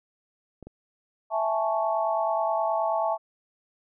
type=clicks; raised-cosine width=2 ms; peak=-29 dBFS; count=2; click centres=0.627 / 0.67 s
type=chord; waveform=sine; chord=A major seventh; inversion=second; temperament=equal; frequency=659.3 / 830.6 / 880 / 1108.7 Hz; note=E5 / G#5 / A5 / C#6; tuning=0 / 0 / 0 / 0 cents; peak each=-26 / -31 / -28 / -32 dBFS; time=1.3-3.18 s; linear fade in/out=50 ms
effects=none